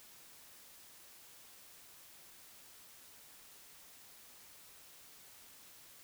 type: silence
effects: white hiss -58 dBFS RMS until 6.03 s